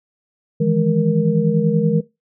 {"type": "tone cluster", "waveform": "sine", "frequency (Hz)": [157.1, 167.4, 208.6, 468.5], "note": ["D#3", "E3", "G#3", "A#4"], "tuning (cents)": [17, 27, 8, 9], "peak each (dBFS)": -19, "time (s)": [0.6, 2.01], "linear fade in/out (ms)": 10, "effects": ["noise-tail reverb RT60 0.2 s tail -17 dB re dry"]}